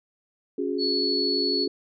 sine chord, C# suspended fourth, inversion none, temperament equal with one note detuned, 277.2 / 363.2 / 415.3 Hz, C#4 / F#4 / G#4, 0 / -32 / 0 cents, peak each -29 dBFS, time 0.58-1.68 s, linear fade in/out 5 ms
sine tone, 4399 Hz, C#8, 14 cents flat, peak -24 dBFS, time 0.78-1.68 s, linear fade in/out 50 ms
effects none

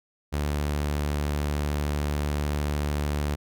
sawtooth tone, 73.42 Hz, D2, in tune, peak -21 dBFS, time 0.32-3.36 s, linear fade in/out 20 ms, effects none

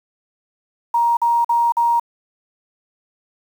sine tone bursts, 940 Hz, A#5, 14 cents sharp, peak -13 dBFS, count 4, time 0.94-1.998 s, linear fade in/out 5 ms, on 230 ms, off 46 ms, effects 7-bit

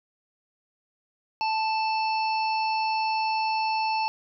harmonic tone with a mistuned harmonic, 880 Hz, A5, in tune, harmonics 1 / 3 / 5 / 6, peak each -24 / -32 / -36 / -39 dBFS, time 1.41-4.08 s, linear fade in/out 0 ms, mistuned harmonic 6, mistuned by +23 cents, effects none

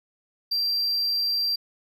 triangle tone, 4718 Hz, D8, 7 cents sharp, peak -21 dBFS, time 0.51-1.56 s, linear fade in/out 10 ms, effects none

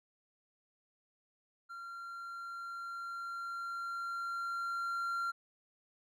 triangle tone with level ramp, 1378 Hz, F6, 24 cents flat, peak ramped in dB -42 to -31 dBFS, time 1.69-5.32 s, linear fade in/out 20 ms, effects none

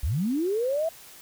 sine linear sweep, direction up, 51.9 to 670 Hz, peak -23 dBFS, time 0.03-0.89 s, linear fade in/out 5 ms, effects white hiss -48 dBFS RMS until 1.21 s

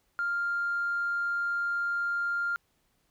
triangle tone with tanh clipping, 1398 Hz, F6, 1 cent sharp, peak -27 dBFS, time 0.19-2.56 s, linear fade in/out 0 ms, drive 4 dB, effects pink hiss -72 dBFS RMS until 3.1 s

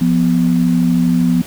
sine tone pair together, 174.03 / 246.9 Hz, F3 / B3, -6 / 0 cents, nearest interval tritone, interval 606 cents, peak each -13 dBFS, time 0.01-1.42 s, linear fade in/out 5 ms, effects pink hiss -34 dBFS RMS until 1.46 s

